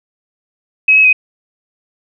sine tone with pitch steps, 2553 / 2568 / 2513 Hz, D#7 / E7 / D#7, +44 / -46 / +17 cents, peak -5 dBFS, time 0.88-1.129 s, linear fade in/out 5 ms, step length 83 ms, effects none

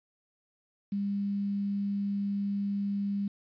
sine tone with quantisation, 200.7 Hz, G3, 41 cents sharp, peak -28 dBFS, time 0.92-3.28 s, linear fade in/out 5 ms, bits 9, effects resampled to 11025 Hz

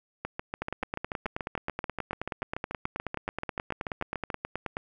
two click trains, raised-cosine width 0.5 ms, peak -17 / -16 dBFS, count 29 / 40, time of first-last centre 0.25-4.302 / 0.62-4.769 s, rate 6.91 / 9.4 Hz, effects none

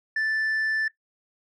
sine tone, 1760 Hz, A6, in tune, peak -20 dBFS, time 0.16-0.88 s, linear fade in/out 5 ms, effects noise-tail reverb RT60 0.1 s tail -17 dB re dry + tanh soft clip ceiling -22 dBFS

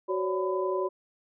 sine tone cluster, 373.9 / 542 / 573 / 1003 Hz, F#4 / C#5 / D5 / B5, +18 / -39 / -43 / +26 cents, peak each -28 / -36 / -33 / -33 dBFS, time 0.08-0.89 s, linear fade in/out 20 ms, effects none

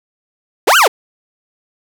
30% pulse linear two-way sweep, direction up then down, 270.8 to 1607 to 337.1 Hz, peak -4 dBFS, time 0.67-0.88 s, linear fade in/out 10 ms, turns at 0.77 s, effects none

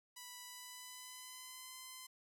5% pulse tone with pitch glide, 987 to 1028.9 Hz, B5 to C6, -1 to -29 cents, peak -38 dBFS, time 0.16-2.07 s, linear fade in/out 10 ms, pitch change +72 cents, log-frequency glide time 0.46-1.76 s, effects none

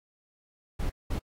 brown noise bursts at uneven times, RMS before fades -29 dBFS, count 2, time 0.79-0.9 / 1.1-1.19 s, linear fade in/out 10 ms, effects AAC 48 kbps

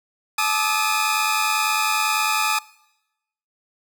sawtooth tone cluster, 864 / 1196 / 1286 / 2470 Hz, A5 / D6 / E6 / D#7, -32 / +31 / -43 / -13 cents, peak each -21 dBFS, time 0.38-2.59 s, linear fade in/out 5 ms, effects noise-tail reverb RT60 0.9 s tail -21 dB re dry

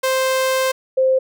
sawtooth / sine tone pair in turn, 523.3 / 523.3 Hz, C5 / C5, 0 / 0 cents, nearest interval unison, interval 0 cents, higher neither, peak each -12 dBFS, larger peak neither, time 0.03-0.72 / 0.97-1.19 s, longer first, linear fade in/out 10 ms, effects none

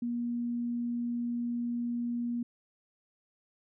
sine tone, 238.6 Hz, A#3, 41 cents sharp, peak -30 dBFS, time 0.02-2.43 s, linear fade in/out 5 ms, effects none

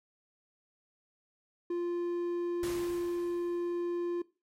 triangle tone, 348 Hz, F4, 6 cents flat, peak -28 dBFS, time 1.7-4.22 s, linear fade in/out 5 ms
pink noise with exponential decay, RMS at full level -40 dBFS, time 2.63-4.06 s, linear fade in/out 2 ms, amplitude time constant 310 ms
effects noise-tail reverb RT60 0.3 s tail -20 dB re dry + MP3 64 kbps

